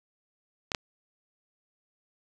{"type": "clicks", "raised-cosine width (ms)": 0.2, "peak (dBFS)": [-14, -9], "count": 2, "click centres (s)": [0.718, 0.748], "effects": []}